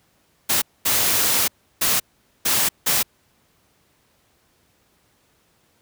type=noise bursts at uneven times; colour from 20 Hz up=white; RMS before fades=-19 dBFS; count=5; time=0.49-0.62 / 0.85-1.48 / 1.81-2 / 2.45-2.69 / 2.86-3.03 s; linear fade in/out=10 ms; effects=pink hiss -62 dBFS RMS until 5.81 s + high-pass 60 Hz 12 dB/octave